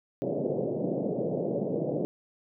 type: band-pass noise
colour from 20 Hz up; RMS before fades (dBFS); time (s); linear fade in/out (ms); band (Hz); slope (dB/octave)
white; -30; 0.22-2.05; 0; 130 to 600; 48
effects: none